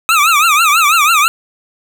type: tone with vibrato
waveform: 25% pulse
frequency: 1259 Hz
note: D#6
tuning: 20 cents sharp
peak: -4 dBFS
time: 0.09-1.28 s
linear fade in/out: 0 ms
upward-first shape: triangle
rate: 6.1 Hz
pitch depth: 190 cents each way
effects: none